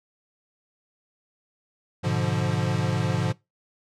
square chord, G# diminished seventh, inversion none, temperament equal, 103.83 / 123.47 / 146.83 / 174.61 Hz, G#2 / B2 / D3 / F3, 0 / 0 / 0 / 0 cents, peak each -29 dBFS, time 2.03-3.33 s, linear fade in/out 20 ms, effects noise-tail reverb RT60 0.2 s tail -21 dB re dry + low-pass 7000 Hz 12 dB/octave

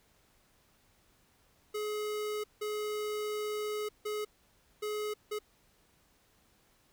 square tone bursts at uneven times, 422.5 Hz, G#4, 30 cents sharp, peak -34 dBFS, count 5, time 1.74-2.44 / 2.61-3.89 / 4.05-4.25 / 4.82-5.14 / 5.31-5.39 s, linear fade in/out 10 ms, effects pink hiss -68 dBFS RMS until 6.92 s

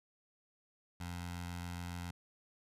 15% pulse tone with notch filter, 87.2 Hz, F2, 2 cents flat, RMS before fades -43 dBFS, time 1-2.11 s, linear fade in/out 5 ms, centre 360 Hz, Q 0.7, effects resampled to 32000 Hz

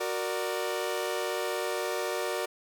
sawtooth chord, Gb augmented, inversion none, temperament equal with one note detuned, 370 / 466.2 / 592.1 Hz, Gb4 / Bb4 / D5, 0 / 0 / +14 cents, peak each -30 dBFS, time 0-2.46 s, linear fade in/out 10 ms, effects none

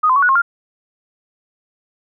sine tone with pitch steps, 1244 / 1029 / 1123 / 1464 / 1073 / 1398 Hz, D#6 / C6 / C#6 / F#6 / C6 / F6, -1 / -29 / +22 / -19 / +43 / +1 cents, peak -10 dBFS, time 0.03-0.42 s, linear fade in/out 10 ms, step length 65 ms, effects none

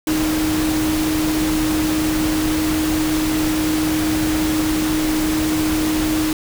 sine tone in noise, 311.1 Hz, D#4, in tune, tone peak -17 dBFS, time 0.07-6.33 s, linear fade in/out 2 ms, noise pink, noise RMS -24 dBFS, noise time 0.07-6.33 s, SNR +4 dB, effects none

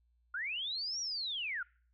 sine linear two-way sweep, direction up then down, 1357 to 5770 to 1357 Hz, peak -35 dBFS, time 0.34-1.63 s, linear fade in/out 5 ms, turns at 1 s, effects noise-tail reverb RT60 0.5 s tail -26 dB re dry + added 59 Hz sine -69 dBFS peak until 1.93 s

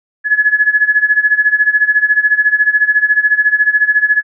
sine tone with tremolo, 1700 Hz, G#6, 40 cents sharp, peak -5 dBFS, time 0.24-4.23 s, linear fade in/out 50 ms, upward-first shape sine, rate 14 Hz, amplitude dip 85%, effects none

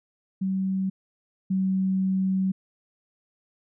sine tone pair in turn, 190.6 / 189.68 Hz, G3 / F#3, -48 / +43 cents, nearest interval unison, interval 9 cents, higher first, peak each -23 / -21 dBFS, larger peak second, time 0.41-0.9 / 1.5-2.52 s, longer second, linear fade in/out 10 ms, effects none

